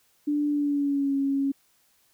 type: tone with pitch glide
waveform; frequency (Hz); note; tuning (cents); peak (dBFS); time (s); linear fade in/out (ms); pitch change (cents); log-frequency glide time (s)
sine; 293.7 to 275.6; D4 to C#4; 0 to -10; -22; 0.27-1.52; 10; -110; 0.48-1.15
effects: white hiss -65 dBFS RMS until 2.13 s